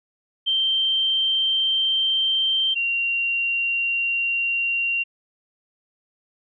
sine tone pair in turn, 3136 / 2760 Hz, G7 / F7, 0 / -21 cents, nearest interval major second, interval 221 cents, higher first, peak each -18 / -20 dBFS, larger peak first, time 0.46-2.75 / 2.75-5.04 s, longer neither, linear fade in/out 20 ms, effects none

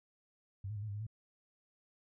sine tone with pitch steps, 97.5 / 107.5 / 101.2 / 108.6 / 100.7 / 104.5 / 110.9 Hz, G2 / A2 / G#2 / A2 / G2 / G#2 / A2, -9 / -40 / -44 / -22 / +47 / +11 / +14 cents, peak -38 dBFS, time 0.64-1.067 s, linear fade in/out 5 ms, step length 61 ms, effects none

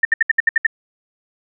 sine tone bursts, 1808 Hz, A6, 47 cents sharp, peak -9 dBFS, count 8, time 0.03-0.667 s, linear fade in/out 5 ms, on 21 ms, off 67 ms, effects none

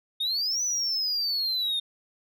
sine exponential two-way sweep, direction up then down, 3634 to 6040 to 3634 Hz, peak -22 dBFS, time 0.2-1.8 s, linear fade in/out 10 ms, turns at 0.63 s, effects tanh soft clip ceiling -24 dBFS

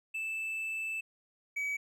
triangle tone pair in turn, 2637 / 2275 Hz, E7 / C#7, 0 / +44 cents, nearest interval minor third, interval 256 cents, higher first, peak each -32 / -30 dBFS, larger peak second, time 0.14-1.01 / 1.56-1.77 s, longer first, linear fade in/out 10 ms, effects none

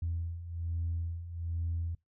sine beating tone pair, 83.2 / 84.4 Hz, E2 / E2, +17 / +41 cents, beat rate 1.2 Hz, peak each -38 / -33 dBFS, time 0.02-1.95 s, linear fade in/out 5 ms, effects noise-tail reverb RT60 0.2 s tail -25 dB re dry + tanh soft clip ceiling -26 dBFS

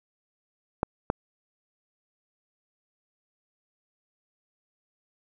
clicks, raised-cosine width 1 ms, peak -9 dBFS, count 2, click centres 0.831 / 1.101 s, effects none

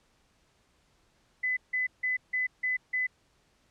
sine tone bursts, 2010 Hz, B6, 30 cents sharp, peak -26 dBFS, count 6, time 1.43-3.07 s, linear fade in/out 10 ms, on 140 ms, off 160 ms, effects pink hiss -68 dBFS RMS until 3.7 s + low-pass 8000 Hz 12 dB/octave

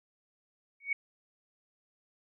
sine tone with exponential growth, 2234 Hz, C#7, 13 cents sharp, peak -24 dBFS, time 0.8-0.93 s, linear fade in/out 5 ms, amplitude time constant 28 ms, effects none

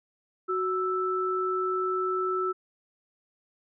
sine tone pair together, 371.1 / 1320 Hz, F#4 / E6, +5 / +2 cents, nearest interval octave + minor seventh, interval 2197 cents, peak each -28 dBFS, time 0.48-2.53 s, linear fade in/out 20 ms, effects none

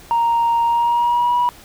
sine tone with pitch glide, 932.3 to 971.3 Hz, A#5 to B5, 0 to -29 cents, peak -12 dBFS, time 0.11-1.49 s, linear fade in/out 0 ms, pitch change +71 cents, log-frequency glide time 0.63-1.38 s, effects tanh soft clip ceiling -11 dBFS + pink hiss -43 dBFS RMS until 1.64 s

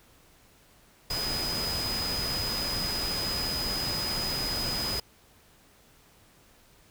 sine tone in noise, 4993 Hz, D#8, 5 cents sharp, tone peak -30 dBFS, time 1.1-5 s, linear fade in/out 5 ms, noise pink, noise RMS -34 dBFS, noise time 1.1-5 s, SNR +1 dB, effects pink hiss -59 dBFS RMS until 6.9 s

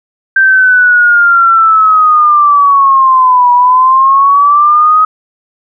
sine linear two-way sweep, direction down then up, 1570 to 970 to 1265 Hz, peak -3 dBFS, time 0.36-5.05 s, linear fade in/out 5 ms, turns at 3.52 s, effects none

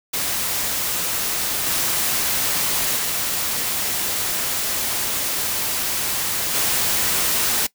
white noise with level steps, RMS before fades -23 / -21 / -23 / -20 dBFS, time 0.13-7.67 s, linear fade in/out 10 ms, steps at 1.66 / 2.96 / 6.54 s, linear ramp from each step 10 ms, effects noise-tail reverb RT60 0.1 s tail -20 dB re dry

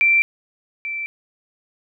sine tone pair in turn, 2349 / 2335 Hz, D7 / D7, 0 / -11 cents, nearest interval unison, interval 11 cents, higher first, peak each -12 / -24 dBFS, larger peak first, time 0.01-0.22 / 0.85-1.06 s, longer neither, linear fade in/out 0 ms, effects none

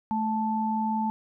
sine tone pair together, 218.7 / 877.2 Hz, A3 / A5, -10 / -6 cents, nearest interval 2 octaves, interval 2404 cents, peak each -27 dBFS, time 0.11-1.1 s, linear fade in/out 0 ms, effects none

